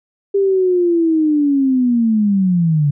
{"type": "linear sweep", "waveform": "sine", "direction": "down", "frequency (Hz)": [400.6, 140.7], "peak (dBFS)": -11, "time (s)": [0.34, 2.91], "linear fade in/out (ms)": 10, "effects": []}